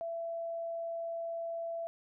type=tone; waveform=sine; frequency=669 Hz; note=E5; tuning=25 cents sharp; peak=-35 dBFS; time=0.01-1.87 s; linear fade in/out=0 ms; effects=none